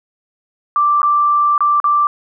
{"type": "tone with dropouts", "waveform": "sine", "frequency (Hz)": 1174.7, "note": "D6", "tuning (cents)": 0, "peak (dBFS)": -10, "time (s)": [0.76, 2.07], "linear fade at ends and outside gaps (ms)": 1, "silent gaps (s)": [[1.018, 1.03], [1.579, 1.606], [1.801, 1.842]], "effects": []}